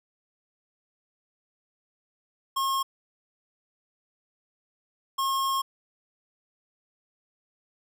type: tone bursts at uneven times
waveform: square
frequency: 1079 Hz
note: C#6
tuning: 47 cents flat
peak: -25 dBFS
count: 2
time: 2.56-2.83 / 5.18-5.62 s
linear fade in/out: 10 ms
effects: none